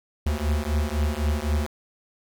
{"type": "beating tone pair", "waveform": "square", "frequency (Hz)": [72.7, 76.6], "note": ["D2", "D#2"], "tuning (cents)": [-17, -27], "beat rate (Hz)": 3.9, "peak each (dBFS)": -26, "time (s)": [0.26, 1.67], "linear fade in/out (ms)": 5, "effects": ["9-bit"]}